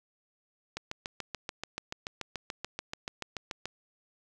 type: click train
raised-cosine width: 0.2 ms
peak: -18 dBFS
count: 21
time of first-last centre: 0.77-3.656 s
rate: 6.93 Hz
effects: none